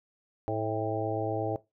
harmonic tone with a mistuned harmonic, 108.6 Hz, A2, 22 cents flat, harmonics 1 / 3 / 4 / 5 / 6 / 7, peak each -35 / -35 / -35 / -35 / -35 / -35 dBFS, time 0.48-1.56 s, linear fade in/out 0 ms, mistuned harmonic 7, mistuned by +68 cents, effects noise-tail reverb RT60 0.2 s tail -18 dB re dry

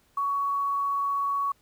sine tone with quantisation, 1121 Hz, C#6, 19 cents sharp, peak -24 dBFS, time 0.17-1.52 s, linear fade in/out 5 ms, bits 9, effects pink hiss -65 dBFS RMS until 1.61 s

